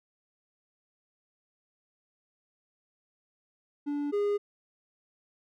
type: tone pair in turn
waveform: triangle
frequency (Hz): 289.6 / 409.6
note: D4 / G#4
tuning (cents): -24 / -24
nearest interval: tritone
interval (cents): 600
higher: second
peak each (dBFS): -27 / -23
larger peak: second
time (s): 3.86-4.12 / 4.12-4.38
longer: neither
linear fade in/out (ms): 20
effects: none